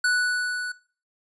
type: tone with level ramp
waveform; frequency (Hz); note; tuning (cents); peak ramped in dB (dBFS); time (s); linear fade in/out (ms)
square; 1480; F#6; 0; -19 to -30; 0.04-0.72; 5
effects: noise-tail reverb RT60 0.4 s tail -19 dB re dry + resampled to 24000 Hz